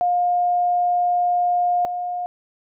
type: tone pair in turn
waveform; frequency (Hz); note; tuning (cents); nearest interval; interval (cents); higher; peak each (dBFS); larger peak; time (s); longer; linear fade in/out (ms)
sine; 710 / 713.4; F5 / F5; +28 / +37; unison; 9; second; -16 / -23; first; 0.01-1.85 / 1.85-2.26; first; 0
effects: none